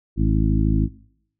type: harmonic tone with a mistuned harmonic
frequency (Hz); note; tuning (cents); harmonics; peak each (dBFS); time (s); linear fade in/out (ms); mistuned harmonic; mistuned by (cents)
53.1; G#1; +39; 1 / 2 / 3 / 4 / 5 / 6; -19 / -22 / -24 / -25 / -26 / -27; 0.16-0.89; 50; 6; +22
effects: noise-tail reverb RT60 0.7 s tail -21 dB re dry